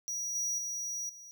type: tone with level steps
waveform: square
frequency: 5790 Hz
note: F#8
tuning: 38 cents flat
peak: -34 / -31 / -35 / -48 dBFS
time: 0.08-1.31 s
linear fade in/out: 0 ms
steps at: 0.35 / 0.58 / 1.09 s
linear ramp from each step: 5 ms
effects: none